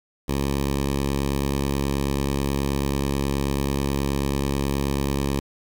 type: tone with notch filter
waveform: 10% pulse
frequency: 69.3 Hz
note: C#2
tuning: in tune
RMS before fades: -24 dBFS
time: 0.28-5.4 s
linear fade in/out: 10 ms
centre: 1500 Hz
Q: 2
effects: 8-bit